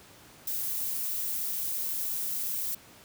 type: noise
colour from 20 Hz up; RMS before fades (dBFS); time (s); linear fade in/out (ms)
violet; -32; 0.47-2.75; 5
effects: pink hiss -53 dBFS RMS until 3.04 s + high-pass 80 Hz 12 dB/octave